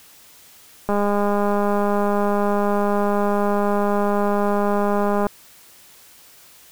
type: click train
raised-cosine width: 1 ms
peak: -8 dBFS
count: 894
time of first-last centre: 0.89-5.267 s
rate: 204 Hz
effects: white hiss -48 dBFS RMS until 6.71 s